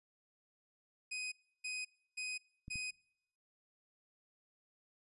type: tone bursts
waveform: sawtooth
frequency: 2504 Hz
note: D#7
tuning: 10 cents sharp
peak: -36 dBFS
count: 4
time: 1.11-2.91 s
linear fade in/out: 10 ms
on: 210 ms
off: 320 ms
type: clicks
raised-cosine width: 5 ms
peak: -36 dBFS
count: 2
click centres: 2.681 / 2.757 s
effects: noise-tail reverb RT60 0.7 s tail -23 dB re dry + resampled to 24000 Hz